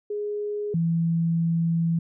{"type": "tone pair in turn", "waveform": "sine", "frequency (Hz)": [415.3, 166.44], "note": ["G#4", "E3"], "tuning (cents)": [0, 17], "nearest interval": "octave + major third", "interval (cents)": 1583, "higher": "first", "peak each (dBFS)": [-26, -20], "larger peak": "second", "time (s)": [[0.1, 0.74], [0.74, 1.99]], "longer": "second", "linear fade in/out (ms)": 5, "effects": []}